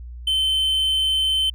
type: tone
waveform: triangle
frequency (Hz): 3078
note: G7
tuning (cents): -32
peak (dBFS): -16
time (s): 0.27-1.5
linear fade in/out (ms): 5
effects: added 60 Hz sine -33 dBFS peak until 1.54 s